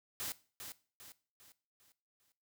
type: noise with echo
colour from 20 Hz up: white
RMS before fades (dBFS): -40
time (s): 0.2-0.32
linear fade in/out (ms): 0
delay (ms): 400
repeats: 5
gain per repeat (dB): -7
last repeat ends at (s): 2.32
effects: noise-tail reverb RT60 0.4 s tail -18 dB re dry